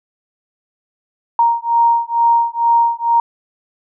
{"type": "beating tone pair", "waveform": "sine", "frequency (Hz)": [932.3, 934.5], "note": ["A#5", "A#5"], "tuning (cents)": [0, 4], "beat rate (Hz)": 2.2, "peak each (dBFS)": -14, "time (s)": [1.39, 3.2], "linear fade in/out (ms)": 2, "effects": []}